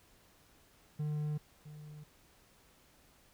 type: tone with echo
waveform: triangle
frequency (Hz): 150.4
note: D3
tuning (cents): +42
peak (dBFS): -31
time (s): 0.99-1.38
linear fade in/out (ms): 10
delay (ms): 660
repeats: 1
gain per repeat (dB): -14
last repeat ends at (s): 2.04
effects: pink hiss -65 dBFS RMS until 3.33 s